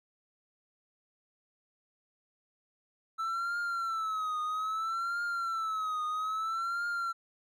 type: tone with vibrato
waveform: triangle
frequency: 1318.5 Hz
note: E6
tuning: in tune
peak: -29 dBFS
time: 3.18-7.13 s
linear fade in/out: 20 ms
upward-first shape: triangle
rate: 0.61 Hz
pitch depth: 120 cents each way
effects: none